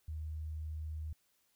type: tone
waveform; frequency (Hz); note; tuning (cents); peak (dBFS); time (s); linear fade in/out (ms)
sine; 77.78; D#2; 0; -38; 0.08-1.13; 5
effects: white hiss -75 dBFS RMS until 1.55 s